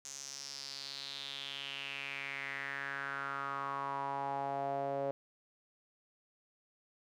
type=tone with band-pass filter sweep; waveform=sawtooth; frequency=138.59 Hz; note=C#3; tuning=in tune; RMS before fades=-40 dBFS; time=0.05-5.11 s; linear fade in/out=0 ms; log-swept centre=6600 to 570 Hz; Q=5; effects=none